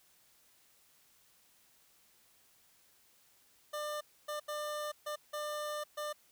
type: tone bursts at uneven times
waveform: 25% pulse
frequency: 598 Hz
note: D5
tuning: 31 cents sharp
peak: -33 dBFS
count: 6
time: 3.73-4.01 / 4.28-4.4 / 4.48-4.92 / 5.06-5.16 / 5.33-5.84 / 5.97-6.13 s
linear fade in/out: 10 ms
effects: white hiss -67 dBFS RMS until 6.31 s